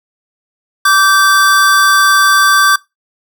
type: tone pair together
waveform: square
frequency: 1160.8 / 1558 Hz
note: D6 / G6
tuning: -21 / -11 cents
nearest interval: perfect fourth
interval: 510 cents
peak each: -10 dBFS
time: 0.85-2.76 s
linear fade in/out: 5 ms
effects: noise-tail reverb RT60 0.2 s tail -21 dB re dry